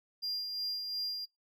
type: tone with tremolo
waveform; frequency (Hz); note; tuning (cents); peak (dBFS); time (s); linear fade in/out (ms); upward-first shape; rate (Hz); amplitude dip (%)
triangle; 4800; D8; +37; -31; 0.22-1.26; 20; sine; 2.8; 40
effects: noise-tail reverb RT60 0.2 s tail -25 dB re dry